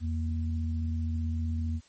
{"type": "tone pair together", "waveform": "sine", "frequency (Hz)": [83.2, 234.2], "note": ["E2", "A#3"], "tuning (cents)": [17, 8], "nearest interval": "octave + tritone", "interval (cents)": 1791, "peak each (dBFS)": [-28, -36], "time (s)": [0, 1.81], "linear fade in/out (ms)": 50, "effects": ["white hiss -61 dBFS RMS until 1.88 s", "MP3 32 kbps"]}